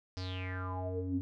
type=tone with low-pass filter sweep; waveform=square; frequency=92.5 Hz; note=F#2; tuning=in tune; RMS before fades=-37 dBFS; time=0.17-1.21 s; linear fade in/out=0 ms; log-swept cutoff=5200 to 230 Hz; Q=7.9; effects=none